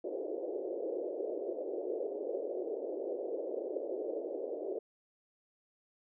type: band-pass noise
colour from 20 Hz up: pink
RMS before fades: -38 dBFS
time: 0.04-4.79 s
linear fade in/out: 5 ms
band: 350 to 580 Hz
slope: 48 dB/octave
effects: none